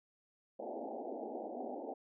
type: band-pass noise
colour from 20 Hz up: white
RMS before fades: -43 dBFS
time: 0.59-1.94 s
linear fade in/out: 10 ms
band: 220 to 820 Hz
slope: 96 dB/octave
effects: none